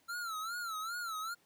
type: tone with vibrato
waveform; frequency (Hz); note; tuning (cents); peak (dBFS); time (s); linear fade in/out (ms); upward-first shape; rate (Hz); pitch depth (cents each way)
square; 1350; E6; +41; -38; 0.08-1.35; 20; sine; 2.5; 120
effects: pink hiss -70 dBFS RMS until 1.45 s + high-pass 150 Hz 12 dB/octave